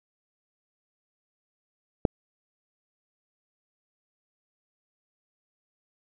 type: click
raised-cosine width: 2 ms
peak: -6 dBFS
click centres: 2.052 s
effects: none